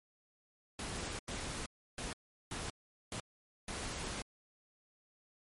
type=noise bursts at uneven times; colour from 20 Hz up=pink; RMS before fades=-41 dBFS; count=6; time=0.79-1.19 / 1.28-1.66 / 1.98-2.13 / 2.51-2.7 / 3.12-3.2 / 3.68-4.22 s; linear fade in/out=2 ms; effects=MP3 48 kbps